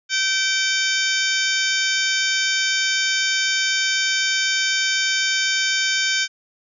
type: harmonic tone with a mistuned harmonic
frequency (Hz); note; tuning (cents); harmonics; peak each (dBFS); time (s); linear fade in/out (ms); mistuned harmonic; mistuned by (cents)
772; G5; -27; 2 / 3 / 4 / 5 / 6 / 7 / 8 / 9; -23 / -25 / -26 / -27 / -28 / -28 / -29 / -30; 0.09-6.28; 50; 5; -93
effects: none